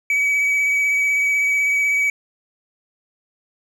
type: tone with vibrato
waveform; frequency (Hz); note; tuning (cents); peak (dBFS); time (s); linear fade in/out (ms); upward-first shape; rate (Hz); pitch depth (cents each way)
triangle; 2277; C#7; +46; -14; 0.1-2.1; 2; triangle; 16; 20
effects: none